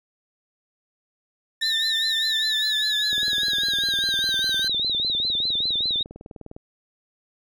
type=tone with pitch glide; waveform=40% pulse; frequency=1793 to 1560.9 Hz; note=A6 to G6; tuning=+32 to -8 cents; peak=-27 dBFS; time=1.61-4.68 s; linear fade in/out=5 ms; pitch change=-240 cents; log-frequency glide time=2.15-4.45 s
type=tone with vibrato; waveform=sine; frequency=3800 Hz; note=A#7; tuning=33 cents sharp; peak=-21 dBFS; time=1.62-6.03 s; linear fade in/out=5 ms; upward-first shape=triangle; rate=5 Hz; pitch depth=150 cents each way
type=click train; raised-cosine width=2 ms; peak=-26 dBFS; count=69; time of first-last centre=3.13-6.564 s; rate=19.8 Hz
effects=none